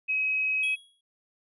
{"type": "tone", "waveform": "sine", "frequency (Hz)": 2545, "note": "D#7", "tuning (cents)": 39, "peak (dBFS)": -24, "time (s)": [0.08, 0.76], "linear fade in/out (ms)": 20}
{"type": "tone with exponential decay", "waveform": "square", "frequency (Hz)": 3322, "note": "G#7", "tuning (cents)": 0, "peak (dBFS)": -33, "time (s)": [0.63, 1.01], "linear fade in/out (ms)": 5, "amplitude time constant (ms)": 81}
{"effects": ["resampled to 24000 Hz"]}